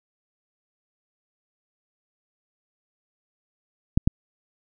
clicks, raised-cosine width 5 ms, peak -5 dBFS, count 2, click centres 3.975 / 4.075 s, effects none

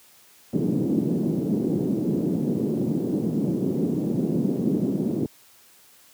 white band-pass noise, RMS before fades -24 dBFS, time 0.53-5.26 s, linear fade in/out 2 ms, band 150 to 320 Hz, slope 24 dB/octave, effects white hiss -54 dBFS RMS until 6.13 s + high-pass 80 Hz 12 dB/octave

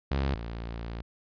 sawtooth tone pair in turn, 68.2 / 57.35 Hz, C#2 / A#1, -28 / -28 cents, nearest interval minor third, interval 300 cents, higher first, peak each -22 / -31 dBFS, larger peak first, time 0.11-0.35 / 0.35-1.02 s, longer second, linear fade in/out 5 ms, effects resampled to 11025 Hz

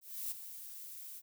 violet noise with ADSR envelope, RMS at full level -38 dBFS, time 0.01-1.22 s, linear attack 300 ms, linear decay 18 ms, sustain -10 dB, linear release 41 ms, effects none

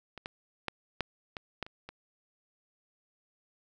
clicks, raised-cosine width 0.3 ms, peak -27 / -21 / -16 / -14 / -22 / -18 / -30 / -27 dBFS, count 8, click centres 0.177 / 0.259 / 0.683 / 1.007 / 1.368 / 1.627 / 1.665 / 1.89 s, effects none

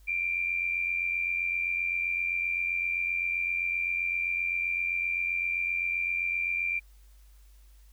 sine tone with amplitude modulation, 2370 Hz, D7, 15 cents sharp, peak -24 dBFS, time 0.07-6.8 s, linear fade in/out 20 ms, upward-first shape sine, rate 87.7 Hz, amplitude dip 60%, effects added 50 Hz sine -52 dBFS peak until 7.92 s + white hiss -66 dBFS RMS until 7.92 s

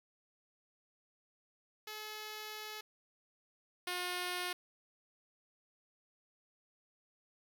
5% pulse tone pair in turn, 427.9 / 358.5 Hz, A4 / F4, -48 / +45 cents, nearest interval minor third, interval 307 cents, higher first, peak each -32 / -25 dBFS, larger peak second, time 1.87-2.81 / 3.87-4.53 s, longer first, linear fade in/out 5 ms, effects none

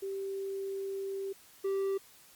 sine / triangle tone pair in turn, 390.2 / 390.2 Hz, G4 / G4, -8 / -8 cents, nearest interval unison, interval 0 cents, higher neither, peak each -34 / -27 dBFS, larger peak second, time 0.02-1.33 / 1.64-1.98 s, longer first, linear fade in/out 10 ms, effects white hiss -58 dBFS RMS until 2.35 s + Opus 48 kbps

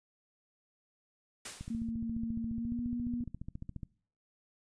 white noise with exponential decay, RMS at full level -39 dBFS, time 1.45-1.91 s, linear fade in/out 5 ms, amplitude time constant 100 ms
click train, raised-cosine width 5 ms, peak -29 dBFS, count 33, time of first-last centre 1.61-3.832 s, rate 14.4 Hz
sine tone with pitch glide, 228.6 to 240.4 Hz, A#3 to B3, -34 to -46 cents, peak -33 dBFS, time 1.7-3.24 s, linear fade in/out 5 ms, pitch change +88 cents, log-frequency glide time 2.54-2.8 s
effects noise-tail reverb RT60 0.5 s tail -23 dB re dry + resampled to 22050 Hz

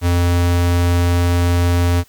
square tone, 87.31 Hz, F2, in tune, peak -13 dBFS, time 0.01-2.04 s, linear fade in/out 50 ms, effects white hiss -51 dBFS RMS until 2.08 s + Opus 48 kbps

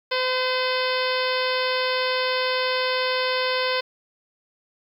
harmonic tone with a mistuned harmonic, 511 Hz, C5, 41 cents flat, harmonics 1 / 2 / 3 / 4 / 5 / 6 / 7 / 8 / 9 / 10, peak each -25 / -28 / -30 / -31 / -32 / -33 / -33 / -34 / -35 / -35 dBFS, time 0.11-3.81 s, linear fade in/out 10 ms, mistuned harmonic 8, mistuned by +48 cents, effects 9-bit

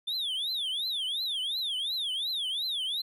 triangle tone with vibrato, 3500 Hz, A7, 10 cents flat, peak -28 dBFS, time 0.07-3.02 s, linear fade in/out 10 ms, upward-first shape triangle, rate 2.8 Hz, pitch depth 300 cents each way, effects none

